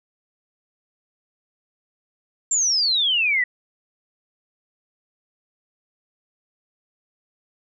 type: exponential sweep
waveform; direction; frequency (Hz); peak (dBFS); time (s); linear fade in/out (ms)
sine; down; 7459 to 1907; -17; 2.51-3.44; 5
effects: none